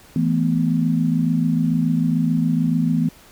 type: chord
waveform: sine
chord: E suspended fourth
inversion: none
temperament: equal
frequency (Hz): 164.81 / 220 / 246.9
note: E3 / A3 / B3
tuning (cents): 0 / 0 / 0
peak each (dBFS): -19 / -23 / -20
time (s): 0.16-3.09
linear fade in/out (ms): 2
effects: pink hiss -48 dBFS RMS until 3.31 s